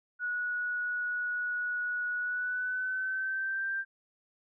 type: tone with pitch glide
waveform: sine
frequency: 1463 to 1577.1 Hz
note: F#6 to G6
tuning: -20 to +10 cents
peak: -30 dBFS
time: 0.19-3.85 s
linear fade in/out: 50 ms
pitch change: +130 cents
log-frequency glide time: 2.18-3.69 s
effects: none